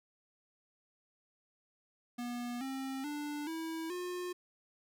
square tone with pitch steps, 241.9 / 266.9 / 294.4 / 324.8 / 358.3 Hz, B3 / C4 / D4 / E4 / F4, -36 / +35 / +4 / -26 / +44 cents, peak -38 dBFS, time 2.18-4.33 s, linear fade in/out 10 ms, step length 430 ms, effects none

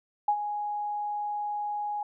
sine tone with ADSR envelope, 830.6 Hz, G#5, in tune, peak -19 dBFS, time 0.28-2.03 s, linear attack 5 ms, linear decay 70 ms, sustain -10 dB, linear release 3 ms, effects none

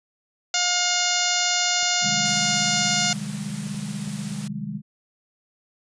harmonic tone, 713 Hz, F5, 36 cents sharp, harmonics 1 / 2 / 3 / 4 / 5 / 6 / 7 / 8 / 9 / 10, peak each -29 / -29 / -29 / -29 / -29 / -29 / -29 / -29 / -29 / -29 dBFS, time 0.54-3.13 s, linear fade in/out 2 ms
clicks, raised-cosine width 2 ms, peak -34 dBFS, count 6, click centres 1.829 / 3.504 / 3.67 / 3.745 / 4.076 / 4.318 s
sine chord, Ab major seventh, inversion first, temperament equal with one note detuned, 130.81 / 155.56 / 191.3 / 207.7 Hz, C3 / Eb3 / G3 / Ab3, 0 / 0 / -42 / 0 cents, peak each -37 / -33 / -35 / -31 dBFS, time 2.01-4.82 s, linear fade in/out 50 ms
white high-pass noise, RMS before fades -38 dBFS, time 2.25-4.48 s, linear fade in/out 5 ms, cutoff 290 Hz, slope 24 dB/octave
effects resampled to 22050 Hz

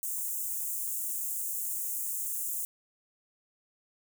white high-pass noise, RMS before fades -34 dBFS, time 0.03-2.65 s, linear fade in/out 0 ms, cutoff 6900 Hz, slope 48 dB/octave, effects none

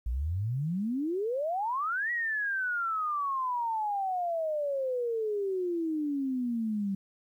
sine exponential two-way sweep, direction up then down, 55 to 1939 to 192.5 Hz, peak -28 dBFS, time 0.06-6.95 s, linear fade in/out 5 ms, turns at 2.11 s, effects 11-bit

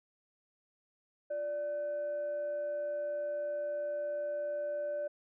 sine tone with frequency modulation, 587.3 Hz, D5, in tune, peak -33 dBFS, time 1.3-5.08 s, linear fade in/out 10 ms, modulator 937 Hz, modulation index 0.21, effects none

